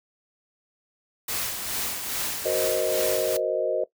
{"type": "noise with tremolo", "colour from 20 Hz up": "white", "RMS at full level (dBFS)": -28, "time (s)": [1.28, 3.37], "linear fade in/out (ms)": 5, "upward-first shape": "sine", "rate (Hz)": 2.4, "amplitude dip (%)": 45}
{"type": "chord", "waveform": "sine", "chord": "C half-diminished seventh", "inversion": "second", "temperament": "equal", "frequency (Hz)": [370, 466.2, 523.3, 622.3], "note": ["Gb4", "Bb4", "C5", "Eb5"], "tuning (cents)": [0, 0, 0, 0], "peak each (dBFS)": [-30, -28, -28, -26], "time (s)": [2.45, 3.84], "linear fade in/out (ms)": 5}
{"effects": ["noise-tail reverb RT60 0.1 s tail -17 dB re dry"]}